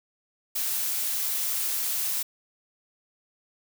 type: noise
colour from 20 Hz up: blue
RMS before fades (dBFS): -28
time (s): 0.55-2.23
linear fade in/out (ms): 10
effects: none